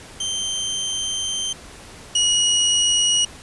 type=tone pair in turn; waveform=25% pulse; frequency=3128 / 2903 Hz; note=G7 / F#7; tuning=-4 / -34 cents; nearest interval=minor second; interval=130 cents; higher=first; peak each=-19 / -12 dBFS; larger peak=second; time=0.2-1.53 / 2.15-3.25 s; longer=first; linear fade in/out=5 ms; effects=pink hiss -41 dBFS RMS until 3.42 s + resampled to 24000 Hz